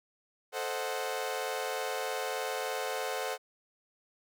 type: chord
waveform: sawtooth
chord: A diminished seventh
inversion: none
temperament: equal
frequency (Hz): 440 / 523.3 / 622.3 / 740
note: A4 / C5 / Eb5 / Gb5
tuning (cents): 0 / 0 / 0 / 0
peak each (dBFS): -34 / -33 / -38 / -34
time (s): 0.52-3.38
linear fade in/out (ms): 50
effects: none